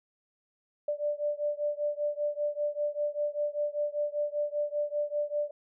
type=beating tone pair; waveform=sine; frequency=587.3 / 592.4 Hz; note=D5 / D5; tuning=0 / +15 cents; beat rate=5.1 Hz; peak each=-31 / -32 dBFS; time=0.88-5.51 s; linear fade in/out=5 ms; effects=none